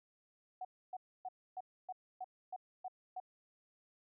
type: tone bursts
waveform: sine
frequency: 742 Hz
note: F#5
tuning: 5 cents sharp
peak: -40 dBFS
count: 9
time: 0.61-3.201 s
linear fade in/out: 5 ms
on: 39 ms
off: 280 ms
effects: none